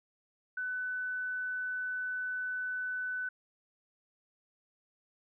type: tone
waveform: sine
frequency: 1500 Hz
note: F#6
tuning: 23 cents sharp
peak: -33 dBFS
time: 0.57-3.29 s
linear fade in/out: 5 ms
effects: none